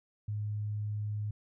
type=tone; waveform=sine; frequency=105 Hz; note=G#2; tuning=19 cents sharp; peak=-32 dBFS; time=0.28-1.31 s; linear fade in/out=5 ms; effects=none